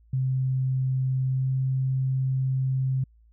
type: tone with pitch glide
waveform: sine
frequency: 130.7 to 131.69 Hz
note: C3 to C3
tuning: -1 to +12 cents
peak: -22 dBFS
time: 0.13-3.04 s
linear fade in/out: 5 ms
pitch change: +13 cents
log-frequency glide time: 1.28-1.49 s
effects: added 56 Hz sine -54 dBFS peak until 3.32 s